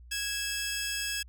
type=tone pair together; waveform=15% pulse; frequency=1654 / 2626 Hz; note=G#6 / E7; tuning=-8 / -7 cents; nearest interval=minor sixth; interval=801 cents; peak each=-27 dBFS; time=0.11-1.23 s; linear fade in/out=10 ms; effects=added 60 Hz sine -48 dBFS peak until 1.28 s